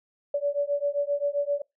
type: beating tone pair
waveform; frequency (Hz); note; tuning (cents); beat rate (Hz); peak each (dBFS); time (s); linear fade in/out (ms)
sine; 570 / 577.6; C#5 / D5; +48 / -29; 7.6; -27; 0.34-1.62; 5
effects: noise-tail reverb RT60 0.2 s tail -26 dB re dry